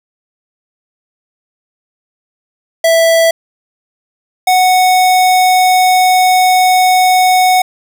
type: tone pair in turn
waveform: square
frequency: 659.3 / 738.5 Hz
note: E5 / F#5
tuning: 0 / -3 cents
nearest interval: major second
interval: 197 cents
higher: second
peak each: -7 dBFS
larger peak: neither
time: 2.84-3.31 / 4.47-7.62 s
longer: second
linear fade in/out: 5 ms
effects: none